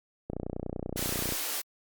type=click train; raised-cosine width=2 ms; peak=-20 dBFS; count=32; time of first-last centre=0.3-1.323 s; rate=30.3 Hz
type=high-pass noise; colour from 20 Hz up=white; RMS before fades=-33 dBFS; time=0.96-1.62 s; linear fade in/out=20 ms; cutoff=250 Hz; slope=96 dB/octave
effects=Opus 48 kbps